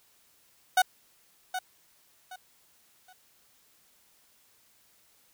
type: tone with echo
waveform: 30% pulse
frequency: 741 Hz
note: F#5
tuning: 2 cents sharp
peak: -16 dBFS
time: 0.77-0.82 s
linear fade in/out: 5 ms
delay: 770 ms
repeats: 3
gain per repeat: -11 dB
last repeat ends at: 3.13 s
effects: white hiss -64 dBFS RMS until 5.33 s